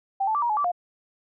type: tone with pitch steps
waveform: sine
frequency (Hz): 782 / 874 / 1167 / 950 / 851 / 1160 / 708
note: G5 / A5 / D6 / A#5 / G#5 / D6 / F5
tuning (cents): -4 / -12 / -11 / +33 / +42 / -22 / +23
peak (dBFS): -21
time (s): 0.2-0.718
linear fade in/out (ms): 10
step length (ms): 74
effects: none